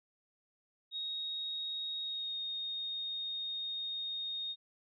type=tone with pitch glide; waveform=sine; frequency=3757 to 3707 Hz; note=A#7 to A#7; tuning=+13 to -10 cents; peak=-36 dBFS; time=0.91-4.56 s; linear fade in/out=50 ms; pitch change=-23 cents; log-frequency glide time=2.03-2.36 s; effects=none